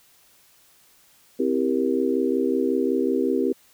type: chord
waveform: sine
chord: C dominant seventh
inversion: none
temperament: just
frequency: 261.6 / 327 / 392.4 / 470.9 Hz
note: C4 / E4 / G4 / Bb4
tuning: 0 / -14 / +2 / +18 cents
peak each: -24 / -26 / -24 / -27 dBFS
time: 1.39-3.53 s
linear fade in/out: 10 ms
effects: white hiss -57 dBFS RMS until 3.73 s